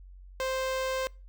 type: tone with notch filter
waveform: sawtooth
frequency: 523.3 Hz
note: C5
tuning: in tune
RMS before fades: -31 dBFS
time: 0.4-1.07 s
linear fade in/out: 0 ms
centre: 11000 Hz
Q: 1.1
effects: noise-tail reverb RT60 0.3 s tail -24 dB re dry + added 46 Hz sine -46 dBFS peak until 1.28 s